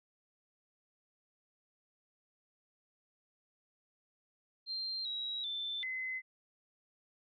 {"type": "tone with pitch steps", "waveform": "sine", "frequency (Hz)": [4169, 3858, 3539, 2042], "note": ["C8", "B7", "A7", "C7"], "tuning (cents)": [-7, -41, 9, -43], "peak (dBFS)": -36, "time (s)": [4.66, 6.22], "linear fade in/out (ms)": 50, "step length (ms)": 390, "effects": []}